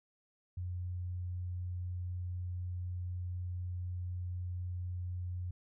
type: tone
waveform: sine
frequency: 89.6 Hz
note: F2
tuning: 45 cents sharp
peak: -36 dBFS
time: 0.57-5.51 s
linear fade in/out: 5 ms
effects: none